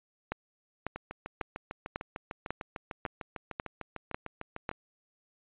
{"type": "two click trains", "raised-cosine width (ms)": 0.5, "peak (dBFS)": [-17, -23], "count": [9, 26], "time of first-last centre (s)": [[0.32, 4.692], [0.96, 4.714]], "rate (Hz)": [1.83, 6.66], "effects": ["resampled to 8000 Hz"]}